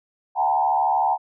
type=tone with frequency modulation; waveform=sine; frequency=830.6 Hz; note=G#5; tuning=in tune; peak=-17 dBFS; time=0.35-1.18 s; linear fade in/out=50 ms; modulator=73 Hz; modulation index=1.5; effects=none